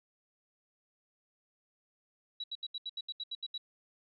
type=tone bursts; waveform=sine; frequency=3902 Hz; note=B7; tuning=22 cents flat; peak=-36 dBFS; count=11; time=2.4-3.579 s; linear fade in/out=5 ms; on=39 ms; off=75 ms; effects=none

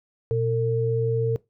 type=tone pair together; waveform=sine; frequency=119.9 / 452.7 Hz; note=A#2 / A4; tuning=+49 / +49 cents; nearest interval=octave + major seventh; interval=2300 cents; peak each=-24 / -22 dBFS; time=0.31-1.36 s; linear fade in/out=0 ms; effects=noise-tail reverb RT60 0.2 s tail -20 dB re dry

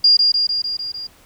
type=tone with echo; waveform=sine; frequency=4819 Hz; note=D8; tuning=44 cents sharp; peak=-8 dBFS; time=0.04-0.17 s; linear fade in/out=5 ms; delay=150 ms; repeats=6; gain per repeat=-3 dB; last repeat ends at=1.07 s; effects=pink hiss -50 dBFS RMS until 1.25 s

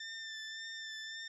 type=tone with vibrato; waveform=20% pulse; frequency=1784 Hz; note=A6; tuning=23 cents sharp; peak=-37 dBFS; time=0-1.28 s; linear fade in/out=5 ms; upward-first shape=sine; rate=1.8 Hz; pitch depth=23 cents each way; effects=resampled to 22050 Hz

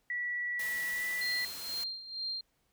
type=tone with pitch glide; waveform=sine; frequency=1947 to 1970.8 Hz; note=B6 to B6; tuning=-25 to -4 cents; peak=-32 dBFS; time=0.1-1.45 s; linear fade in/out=2 ms; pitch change=+21 cents; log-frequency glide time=0.92-1.05 s
type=noise; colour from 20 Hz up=white; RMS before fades=-44 dBFS; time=0.59-1.84 s; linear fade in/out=5 ms
type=tone with tremolo; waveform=sine; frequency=4186 Hz; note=C8; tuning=in tune; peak=-33 dBFS; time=1.21-2.41 s; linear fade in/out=5 ms; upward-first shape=sine; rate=2.1 Hz; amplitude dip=75%
effects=pink hiss -75 dBFS RMS until 2.72 s

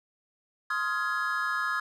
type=chord; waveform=triangle; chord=F minor seventh; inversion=second; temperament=just; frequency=1047.7 / 1257.2 / 1396.9 / 1676.3 Hz; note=C6 / Eb6 / F6 / Ab6; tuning=+2 / +18 / 0 / +16 cents; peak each=-34 / -30 / -32 / -29 dBFS; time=0.7-1.8 s; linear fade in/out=5 ms; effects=none

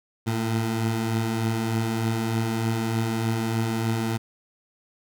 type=beating tone pair; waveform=20% pulse; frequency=110 / 113.3 Hz; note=A2 / A#2; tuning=0 / -49 cents; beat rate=3.3 Hz; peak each=-27 / -19 dBFS; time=0.26-4.18 s; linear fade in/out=20 ms; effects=none

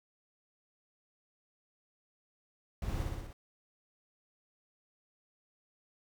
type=noise with echo; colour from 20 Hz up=brown; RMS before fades=-37 dBFS; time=2.82-3.03 s; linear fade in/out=2 ms; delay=60 ms; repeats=5; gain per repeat=-2 dB; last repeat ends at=3.33 s; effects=none

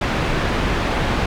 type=low-pass noise; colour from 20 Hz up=pink; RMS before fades=-20 dBFS; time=0.01-1.26 s; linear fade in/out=5 ms; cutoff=2800 Hz; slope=12 dB/octave; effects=none

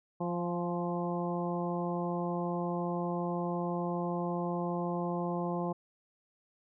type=harmonic tone with a mistuned harmonic; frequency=174.61 Hz; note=F3; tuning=in tune; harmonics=1 / 2 / 3 / 4 / 5 / 6; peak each=-34 / -37 / -39 / -40 / -41 / -42 dBFS; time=0.2-5.73 s; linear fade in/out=10 ms; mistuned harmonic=5; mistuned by=-24 cents; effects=none

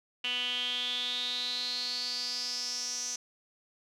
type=tone with band-pass filter sweep; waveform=sawtooth; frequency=246.9 Hz; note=B3; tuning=in tune; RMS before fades=-34 dBFS; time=0.24-3.16 s; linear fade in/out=5 ms; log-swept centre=2900 to 6000 Hz; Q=9.6; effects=none

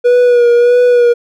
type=tone with vibrato; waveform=triangle; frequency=484.1 Hz; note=B4; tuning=35 cents flat; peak=-3 dBFS; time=0.04-1.14 s; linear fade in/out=20 ms; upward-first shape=sine; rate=1.6 Hz; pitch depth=30 cents each way; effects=none

